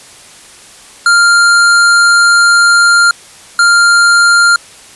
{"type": "tone pair in turn", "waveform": "square", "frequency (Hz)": [1396.9, 1396.9], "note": ["F6", "F6"], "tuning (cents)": [0, 0], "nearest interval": "unison", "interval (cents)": 0, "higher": "neither", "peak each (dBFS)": -5, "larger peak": "neither", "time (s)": [[1.06, 3.11], [3.59, 4.56]], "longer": "first", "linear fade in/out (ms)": 2, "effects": ["white hiss -36 dBFS RMS until 4.95 s", "resampled to 24000 Hz"]}